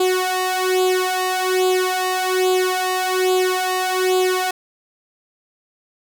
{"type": "tone with flanger", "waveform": "sawtooth", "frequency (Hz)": 370, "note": "F#4", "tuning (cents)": 0, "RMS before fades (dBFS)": -19, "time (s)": [0, 4.51], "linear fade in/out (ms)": 5, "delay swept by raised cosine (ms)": [0.26, 1.66], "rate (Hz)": 1.2, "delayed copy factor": 0.8, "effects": []}